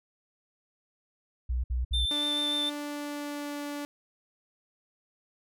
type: tone bursts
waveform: sine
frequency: 61.74 Hz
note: B1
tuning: in tune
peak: -26 dBFS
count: 3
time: 1.49-2.058 s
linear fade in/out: 10 ms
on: 150 ms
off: 59 ms
type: tone with vibrato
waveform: triangle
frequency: 3561 Hz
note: A7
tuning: 20 cents sharp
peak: -26 dBFS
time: 1.93-2.7 s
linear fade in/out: 10 ms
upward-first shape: sine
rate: 6.8 Hz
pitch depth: 12 cents each way
type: tone with pitch glide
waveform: sawtooth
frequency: 293.7 to 289.8 Hz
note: D4 to D4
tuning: 0 to -23 cents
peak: -30 dBFS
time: 2.11-3.85 s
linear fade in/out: 0 ms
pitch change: -23 cents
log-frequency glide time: 2.46-3.64 s
effects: none